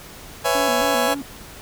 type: chord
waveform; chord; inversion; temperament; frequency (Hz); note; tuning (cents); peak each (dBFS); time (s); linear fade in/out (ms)
30% pulse; C# minor seventh; third; just; 498.9 / 554.4 / 665.2 / 831.5; B4 / C#5 / E5 / G#5; +17 / 0 / +16 / +2; -21; 0.44-1.15; 20
type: tone with vibrato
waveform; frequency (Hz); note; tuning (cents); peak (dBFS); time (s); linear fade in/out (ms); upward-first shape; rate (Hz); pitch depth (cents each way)
triangle; 261.6; C4; 0; -25; 0.55-1.22; 0; square; 3.8; 130
effects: pink hiss -40 dBFS RMS until 1.61 s

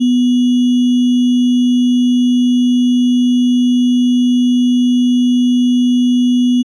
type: tone with sample-and-hold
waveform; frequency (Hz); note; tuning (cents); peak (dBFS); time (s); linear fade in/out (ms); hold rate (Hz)
sine; 246.9; B3; 0; -8; 0-6.63; 20; 3150
effects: low-pass 5000 Hz 12 dB/octave + MP3 96 kbps

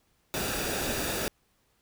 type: noise with comb filter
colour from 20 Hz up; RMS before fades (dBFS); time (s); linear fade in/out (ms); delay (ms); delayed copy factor
pink; -31; 0.34-1.28; 0; 0.95; -0.5
effects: pink hiss -70 dBFS RMS until 1.81 s

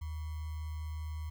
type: tone with sample-and-hold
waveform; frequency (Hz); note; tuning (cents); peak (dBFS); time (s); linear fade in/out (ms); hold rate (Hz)
sine; 77.78; D#2; 0; -36; 0.01-1.3; 10; 1050
effects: none

